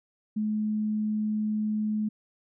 sine tone, 213.6 Hz, G#3, 49 cents sharp, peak -25 dBFS, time 0.36-2.09 s, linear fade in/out 10 ms, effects none

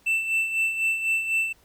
triangle tone with tremolo, 2665 Hz, E7, 18 cents sharp, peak -18 dBFS, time 0.06-1.53 s, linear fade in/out 10 ms, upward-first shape sine, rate 4 Hz, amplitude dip 60%, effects pink hiss -60 dBFS RMS until 1.64 s

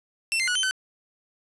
sawtooth tone with pitch steps, 2688 / 2088 / 1465 / 3083 / 1524 Hz, E7 / C7 / F#6 / G7 / G6, +33 / -4 / -18 / -29 / -49 cents, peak -19 dBFS, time 0.32-0.71 s, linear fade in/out 0 ms, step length 78 ms, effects resampled to 24000 Hz + 8-bit

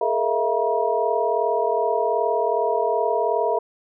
sine tone cluster, 421.5 / 464.1 / 643 / 682 / 956 Hz, G#4 / A#4 / E5 / F5 / A#5, +26 / -8 / -43 / -41 / +43 cents, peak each -25 dBFS, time 0.01-3.59 s, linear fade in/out 5 ms, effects none

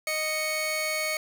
sawtooth tone pair together, 621.8 / 2217 Hz, D#5 / C#7, -1 / 0 cents, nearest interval octave + minor seventh, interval 2201 cents, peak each -27 / -25 dBFS, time 0.07-1.17 s, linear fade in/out 2 ms, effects none

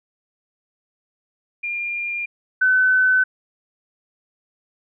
sine tone pair in turn, 2403 / 1513.8 Hz, D7 / F#6, +39 / +39 cents, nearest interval minor sixth, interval 800 cents, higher first, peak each -23 / -13 dBFS, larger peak second, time 1.63-2.26 / 2.61-3.24 s, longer neither, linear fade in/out 10 ms, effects none

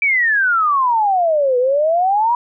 sine exponential two-way sweep, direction down then up, 2342 to 486.1 to 979 Hz, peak -12 dBFS, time 0.02-2.35 s, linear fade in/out 2 ms, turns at 1.58 s, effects none

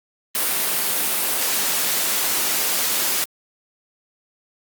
white noise, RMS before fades -21 dBFS, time 0.35-3.24 s, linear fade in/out 0 ms, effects high-pass 200 Hz 12 dB/octave + Opus 32 kbps

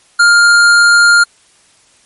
sine tone with tanh clipping, 1406 Hz, F6, 11 cents sharp, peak -6 dBFS, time 0.19-1.24 s, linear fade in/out 10 ms, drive 18 dB, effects white hiss -49 dBFS RMS until 2.05 s + MP3 48 kbps

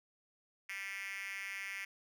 5% pulse tone with high-pass filter, 196 Hz, G3, in tune, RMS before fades -43 dBFS, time 0.69-1.85 s, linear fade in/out 5 ms, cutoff 2100 Hz, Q 4.4, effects none

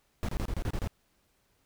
brown noise bursts, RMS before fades -31 dBFS, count 8, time 0.23-0.874 s, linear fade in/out 0 ms, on 56 ms, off 28 ms, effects pink hiss -71 dBFS RMS until 1.65 s

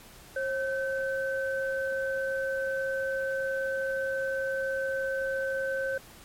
sine tone pair together, 537 / 1535.6 Hz, C5 / G6, +45 / -36 cents, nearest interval octave + tritone, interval 1819 cents, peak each -29 / -32 dBFS, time 0.36-5.98 s, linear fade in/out 5 ms, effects pink hiss -51 dBFS RMS until 6.24 s + MP3 64 kbps

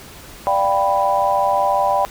sine chord, G dominant seventh, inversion second, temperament equal, 587.3 / 698.5 / 784 / 987.8 Hz, D5 / F5 / G5 / B5, 0 / 0 / 0 / 0 cents, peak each -20 / -24 / -18 / -19 dBFS, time 0.47-2.05 s, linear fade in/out 0 ms, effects pink hiss -39 dBFS RMS until 2.1 s

